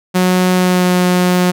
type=tone with pitch glide; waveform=sawtooth; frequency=182.9 to 180.28 Hz; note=F#3 to F#3; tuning=-20 to -45 cents; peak=-6 dBFS; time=0.14-1.52 s; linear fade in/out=20 ms; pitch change=-25 cents; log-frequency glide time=0.55-0.92 s; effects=none